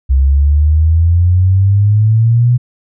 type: exponential sweep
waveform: sine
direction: up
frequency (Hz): 65.41 to 124.1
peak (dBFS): -6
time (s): 0.09-2.58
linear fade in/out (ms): 20
effects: none